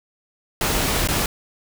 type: noise with dropouts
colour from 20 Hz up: pink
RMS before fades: -21 dBFS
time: 0.61-1.26 s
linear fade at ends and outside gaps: 2 ms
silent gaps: 1.075-1.086 s
effects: none